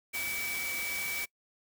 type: tone in noise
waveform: sine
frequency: 2291 Hz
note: D7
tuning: 44 cents flat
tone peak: -34 dBFS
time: 0.13-1.26 s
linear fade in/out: 20 ms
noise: white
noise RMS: -38 dBFS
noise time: 0.13-1.26 s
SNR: +1 dB
effects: noise-tail reverb RT60 0.1 s tail -23 dB re dry